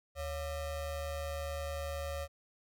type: ring-modulated tone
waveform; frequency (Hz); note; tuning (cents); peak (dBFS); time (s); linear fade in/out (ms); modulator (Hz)
square; 316.5; D#4; +30; -34; 0.15-2.28; 50; 242
effects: none